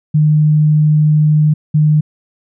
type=tone pair in turn; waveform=sine; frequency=152.2 / 152.2 Hz; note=D#3 / D#3; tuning=-38 / -38 cents; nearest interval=unison; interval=0 cents; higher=neither; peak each=-7 dBFS; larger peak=neither; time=0.14-1.54 / 1.74-2.01 s; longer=first; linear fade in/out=10 ms; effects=none